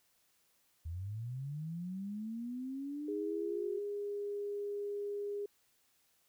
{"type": "linear sweep", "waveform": "sine", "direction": "up", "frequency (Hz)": [77.78, 373.1], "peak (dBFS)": -38, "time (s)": [0.85, 3.79], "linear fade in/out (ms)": 10}
{"type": "tone with pitch glide", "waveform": "sine", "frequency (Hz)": [410.6, 408], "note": ["G#4", "G#4"], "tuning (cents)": [-20, -31], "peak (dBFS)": -36, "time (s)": [3.08, 5.46], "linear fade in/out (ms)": 5, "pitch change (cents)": -11, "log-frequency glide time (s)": [3.29, 4.1]}
{"effects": ["white hiss -73 dBFS RMS until 6.28 s"]}